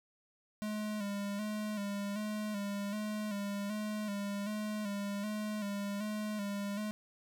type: tone with vibrato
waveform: square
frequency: 206.8 Hz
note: G#3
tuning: 7 cents flat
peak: -36 dBFS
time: 0.62-6.91 s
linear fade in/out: 0 ms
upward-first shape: square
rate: 1.3 Hz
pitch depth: 45 cents each way
effects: none